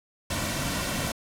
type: noise with comb filter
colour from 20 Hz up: pink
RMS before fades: -29 dBFS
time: 0.3-1.12 s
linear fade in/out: 5 ms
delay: 2.4 ms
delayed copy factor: -0.55
effects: low-pass 12000 Hz 12 dB/octave